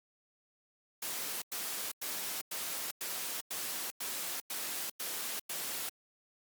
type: noise bursts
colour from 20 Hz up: white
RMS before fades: -38 dBFS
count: 10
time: 1.02-5.893 s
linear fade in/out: 5 ms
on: 400 ms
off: 97 ms
effects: high-pass 200 Hz 12 dB/octave + Opus 48 kbps